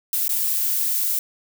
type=noise with dropouts; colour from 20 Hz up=violet; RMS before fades=-22 dBFS; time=0.13-1.19 s; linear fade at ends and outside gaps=2 ms; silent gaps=0.281-0.292 s; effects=none